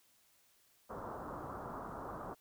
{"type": "low-pass noise", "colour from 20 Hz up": "white", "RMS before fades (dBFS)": -45, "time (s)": [0.89, 2.35], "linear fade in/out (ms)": 20, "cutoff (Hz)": 1300, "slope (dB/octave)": 48, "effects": ["white hiss -70 dBFS RMS until 2.4 s"]}